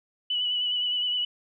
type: tone with vibrato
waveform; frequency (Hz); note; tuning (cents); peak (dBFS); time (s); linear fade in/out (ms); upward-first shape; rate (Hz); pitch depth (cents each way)
sine; 2960; F#7; 0; -24; 0.3-1.25; 5; sine; 9.7; 28
effects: none